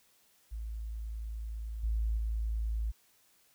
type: tone with level steps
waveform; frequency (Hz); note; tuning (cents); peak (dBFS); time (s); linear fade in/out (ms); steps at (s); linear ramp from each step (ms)
sine; 55; A1; 0; -36 / -28 / -30; 0.51-2.92; 20; 1.83 / 2.17; 10
effects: white hiss -67 dBFS RMS until 3.54 s